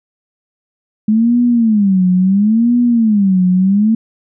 sine tone with vibrato, 210.1 Hz, G#3, 20 cents sharp, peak -8 dBFS, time 1.08-3.95 s, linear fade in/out 5 ms, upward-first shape sine, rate 0.73 Hz, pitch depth 250 cents each way, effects none

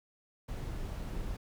brown noise, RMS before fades -38 dBFS, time 0.48-1.37 s, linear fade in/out 10 ms, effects none

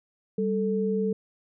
sine tone pair together, 196 / 440 Hz, G3 / A4, 0 / 0 cents, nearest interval octave + major second, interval 1400 cents, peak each -26 dBFS, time 0.38-1.13 s, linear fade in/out 5 ms, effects none

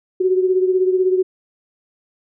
sine beating tone pair, 370 / 386 Hz, F#4 / G4, 0 / -27 cents, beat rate 16 Hz, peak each -14 / -21 dBFS, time 0.2-1.23 s, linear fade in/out 10 ms, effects none

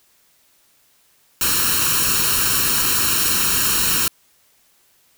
white noise with comb filter, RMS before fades -18 dBFS, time 1.41-4.08 s, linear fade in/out 2 ms, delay 0.72 ms, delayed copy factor +0.75, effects white hiss -58 dBFS RMS until 5.17 s

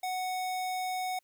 square tone, 740 Hz, F#5, in tune, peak -32 dBFS, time 0.03-1.19 s, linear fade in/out 5 ms, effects white hiss -75 dBFS RMS until 1.23 s

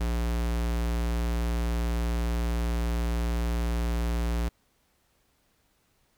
square tone, 58.27 Hz, A#1, in tune, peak -26 dBFS, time 0-4.49 s, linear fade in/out 10 ms, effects pink hiss -69 dBFS RMS until 6.17 s

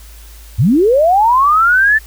sine linear sweep, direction up, 85.1 to 1781 Hz, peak -7 dBFS, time 0.58-1.99 s, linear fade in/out 20 ms, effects added 54 Hz sine -34 dBFS peak until 2.06 s + white hiss -42 dBFS RMS until 2.06 s

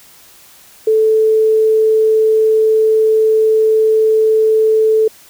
sine tone, 438.1 Hz, A4, 7 cents flat, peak -8 dBFS, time 0.87-5.08 s, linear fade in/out 5 ms, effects white hiss -43 dBFS RMS until 5.29 s

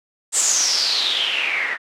white noise with low-pass filter sweep, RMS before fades -20 dBFS, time 0.32-1.78 s, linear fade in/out 50 ms, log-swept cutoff 8100 to 1800 Hz, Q 8.1, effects high-pass 400 Hz 12 dB/octave

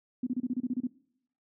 sine tone bursts, 250 Hz, B3, 21 cents sharp, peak -27 dBFS, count 10, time 0.23-0.871 s, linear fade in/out 5 ms, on 38 ms, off 29 ms, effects noise-tail reverb RT60 0.7 s tail -21 dB re dry

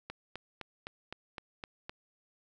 click train, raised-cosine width 0.3 ms, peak -24 dBFS, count 8, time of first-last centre 0.1-1.895 s, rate 3.9 Hz, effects none

